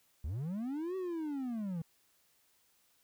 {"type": "linear two-way sweep", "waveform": "triangle", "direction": "up then down", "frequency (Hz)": [62.5, 382.7, 157.9], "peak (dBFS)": -33, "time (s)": [0.24, 1.82], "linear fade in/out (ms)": 5, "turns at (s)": 0.96, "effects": ["white hiss -71 dBFS RMS until 3.03 s"]}